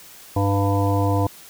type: harmonic tone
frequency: 99.4 Hz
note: G2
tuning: 25 cents sharp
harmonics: 1 / 3 / 5 / 7 / 9 / 10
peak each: -19 / -24 / -26 / -27 / -29 / -29 dBFS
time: 0.36-1.27 s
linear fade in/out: 5 ms
effects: white hiss -44 dBFS RMS until 1.49 s